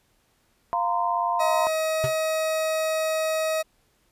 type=chord; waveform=sine; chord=F suspended fourth; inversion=none; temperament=equal with one note detuned; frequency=698.5 / 932.3 / 1030.3 Hz; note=F5 / Bb5 / C6; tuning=0 / 0 / -27 cents; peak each=-26 dBFS; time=0.73-1.67 s; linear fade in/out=0 ms
type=tone; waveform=40% pulse; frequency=634 Hz; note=D#5; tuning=32 cents sharp; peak=-22 dBFS; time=1.39-3.63 s; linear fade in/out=20 ms
type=tone with exponential decay; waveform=square; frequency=131.5 Hz; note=C3; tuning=9 cents sharp; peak=-21 dBFS; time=2.04-2.15 s; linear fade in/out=0 ms; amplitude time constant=22 ms
effects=pink hiss -66 dBFS RMS until 4.11 s + resampled to 32000 Hz